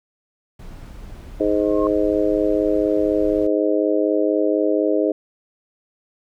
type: noise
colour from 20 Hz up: brown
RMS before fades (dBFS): -36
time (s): 0.59-3.47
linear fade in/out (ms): 5
type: harmonic tone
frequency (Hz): 104.1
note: G#2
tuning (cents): +5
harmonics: 3 / 4 / 5 / 6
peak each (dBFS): -20 / -21 / -22 / -23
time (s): 1.4-5.12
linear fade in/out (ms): 5
type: tone with exponential growth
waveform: sine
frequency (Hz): 1075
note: C6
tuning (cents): +47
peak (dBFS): -21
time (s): 1.51-1.87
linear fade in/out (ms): 1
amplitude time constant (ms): 77
effects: none